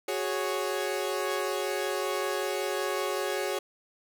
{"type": "chord", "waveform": "sawtooth", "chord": "F# suspended second", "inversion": "none", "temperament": "equal", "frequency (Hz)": [370, 415.3, 554.4], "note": ["F#4", "G#4", "C#5"], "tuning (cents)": [0, 0, 0], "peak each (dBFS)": [-29, -29, -29], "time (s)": [0.08, 3.59], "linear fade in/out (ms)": 5, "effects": []}